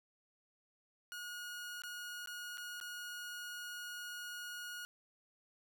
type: tone with dropouts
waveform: sawtooth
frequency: 1443 Hz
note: F#6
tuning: 44 cents flat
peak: -40 dBFS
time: 1.12-4.85 s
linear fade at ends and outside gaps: 0 ms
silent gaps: 1.819-1.836 / 2.259-2.273 / 2.573-2.58 / 2.801-2.812 s
effects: none